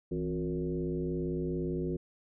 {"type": "tone with frequency modulation", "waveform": "sine", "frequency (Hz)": 261.6, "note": "C4", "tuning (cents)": 0, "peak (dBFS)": -30, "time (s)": [0.11, 1.97], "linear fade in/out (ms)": 10, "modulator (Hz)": 97.5, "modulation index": 1.7, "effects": []}